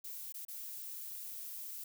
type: noise with dropouts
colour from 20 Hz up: violet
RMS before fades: -45 dBFS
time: 0.04-1.84 s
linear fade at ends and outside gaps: 5 ms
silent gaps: 0.324-0.342 / 0.451-0.482 s
effects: none